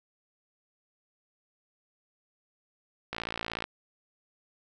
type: click train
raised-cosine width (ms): 0.3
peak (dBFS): -17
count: 30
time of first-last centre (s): 3.13-3.641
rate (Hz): 56.8
effects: none